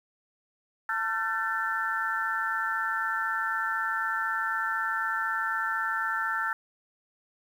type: tone cluster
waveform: sine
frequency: 894 / 1358 / 1532 / 1770 Hz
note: A5 / F6 / G6 / A6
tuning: +27 / -49 / -40 / +10 cents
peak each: -35 / -30 / -33 / -32 dBFS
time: 0.89-6.53 s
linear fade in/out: 2 ms
effects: 9-bit